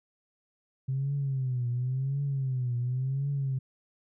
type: tone with vibrato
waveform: sine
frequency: 130.81 Hz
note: C3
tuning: in tune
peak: -26 dBFS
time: 0.88-3.59 s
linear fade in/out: 10 ms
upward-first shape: triangle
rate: 0.93 Hz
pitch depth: 150 cents each way
effects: tanh soft clip ceiling -22 dBFS